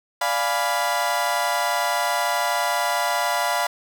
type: chord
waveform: 30% pulse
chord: D diminished seventh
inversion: none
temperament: equal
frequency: 587.3 / 698.5 / 830.6 / 987.8 Hz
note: D5 / F5 / Ab5 / Cb6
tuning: 0 / 0 / 0 / 0 cents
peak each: -26 / -22 / -26 / -22 dBFS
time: 0.21-3.67 s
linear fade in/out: 5 ms
effects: none